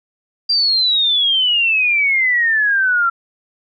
sine exponential sweep, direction down, 4763 to 1355 Hz, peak -12 dBFS, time 0.49-3.1 s, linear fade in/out 10 ms, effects none

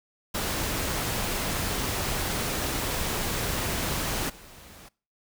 pink noise with level steps, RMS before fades -29 / -48 dBFS, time 0.34-4.89 s, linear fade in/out 10 ms, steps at 4.29 s, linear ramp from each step 10 ms, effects noise-tail reverb RT60 0.4 s tail -24 dB re dry

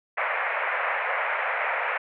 white band-pass noise, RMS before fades -27 dBFS, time 0.17-1.98 s, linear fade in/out 10 ms, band 510 to 2300 Hz, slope 48 dB/octave, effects none

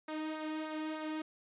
sawtooth tone with flanger, 311.1 Hz, D#4, in tune, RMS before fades -39 dBFS, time 0.08-1.22 s, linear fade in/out 5 ms, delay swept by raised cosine 0.31 to 1.91 ms, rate 3.3 Hz, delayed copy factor -0.55, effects resampled to 8000 Hz

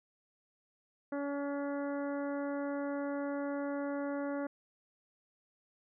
harmonic tone, 283.5 Hz, C#4, 39 cents sharp, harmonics 1 / 2 / 3 / 4 / 5 / 6 / 7, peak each -36 / -38 / -47 / -49 / -48 / -53 / -57 dBFS, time 1.12-4.47 s, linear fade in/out 5 ms, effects none

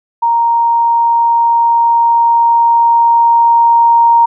sine tone with level ramp, 932.3 Hz, A#5, in tune, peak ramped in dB -8 to -4 dBFS, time 0.22-4.26 s, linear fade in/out 10 ms, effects none

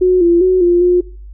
sine tone with pitch steps, 366.3 / 343 / 370.2 / 349.4 / 356.9 Hz, F#4 / F4 / F#4 / F4 / F4, -17 / -31 / +1 / +1 / +38 cents, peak -7 dBFS, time 0.01-1.01 s, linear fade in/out 10 ms, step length 200 ms, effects noise-tail reverb RT60 0.4 s tail -20 dB re dry + added 50 Hz sine -30 dBFS peak until 1.33 s

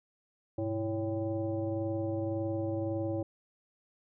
sine tone with frequency modulation, 329.6 Hz, E4, in tune, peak -30 dBFS, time 0.58-3.23 s, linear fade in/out 5 ms, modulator 227 Hz, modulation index 1.2, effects none

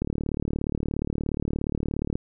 click train, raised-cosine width 3 ms, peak -14 dBFS, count 80, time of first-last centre 0.02-2.155 s, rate 37 Hz, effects none

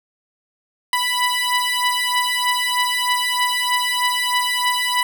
15% pulse beating tone pair, 987.8 / 991 Hz, B5 / B5, 0 / +6 cents, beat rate 3.2 Hz, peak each -14 dBFS, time 0.93-5.03 s, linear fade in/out 2 ms, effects none

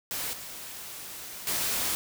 white noise with level steps, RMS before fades -33 / -41 / -29 dBFS, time 0.11-1.95 s, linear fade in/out 0 ms, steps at 0.33 / 1.47 s, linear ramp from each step 2 ms, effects none

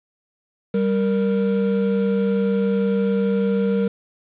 triangle tone pair together, 196.01 / 466.2 Hz, G3 / A#4, 0 / 0 cents, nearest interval octave + minor third, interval 1500 cents, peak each -17 / -19 dBFS, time 0.74-3.88 s, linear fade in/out 5 ms, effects resampled to 8000 Hz + 7-bit

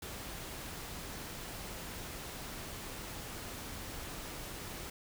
pink noise, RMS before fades -44 dBFS, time 0.02-4.9 s, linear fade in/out 5 ms, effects none

